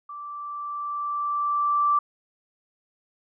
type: tone with level ramp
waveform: sine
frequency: 1169 Hz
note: D6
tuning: 8 cents flat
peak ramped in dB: -35 to -17 dBFS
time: 0.09-1.99 s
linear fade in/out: 5 ms
effects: none